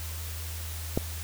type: click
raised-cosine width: 2 ms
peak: -11 dBFS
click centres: 0.975 s
effects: added 81 Hz sine -35 dBFS peak until 1.23 s + white hiss -41 dBFS RMS until 1.23 s